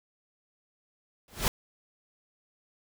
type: noise with exponential growth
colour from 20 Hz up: pink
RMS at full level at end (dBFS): -22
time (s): 1.28-1.48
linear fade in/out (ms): 1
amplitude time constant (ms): 43
effects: none